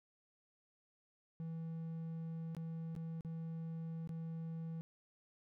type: tone with dropouts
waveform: triangle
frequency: 163.4 Hz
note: E3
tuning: 15 cents flat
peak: -39 dBFS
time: 1.4-4.81 s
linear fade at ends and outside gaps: 0 ms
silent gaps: 2.549-2.567 / 2.952-2.963 / 3.208-3.248 / 4.074-4.092 s
effects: none